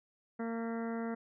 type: harmonic tone with a mistuned harmonic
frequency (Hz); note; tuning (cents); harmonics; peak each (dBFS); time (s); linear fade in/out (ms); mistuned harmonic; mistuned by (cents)
229.3; A#3; -28; 1 / 2 / 3 / 4 / 5 / 6 / 7 / 8 / 9; -36 / -41 / -45 / -50 / -53 / -49 / -54 / -54 / -56; 0.39-1.15; 10; 9; -58
effects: none